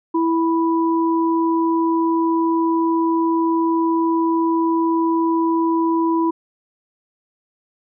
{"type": "tone pair together", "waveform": "sine", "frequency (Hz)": [329.6, 986.2], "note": ["E4", "B5"], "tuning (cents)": [0, -3], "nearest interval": "octave + perfect fifth", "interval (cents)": 1897, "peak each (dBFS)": [-16, -21], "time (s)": [0.14, 6.31], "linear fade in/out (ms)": 10, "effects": []}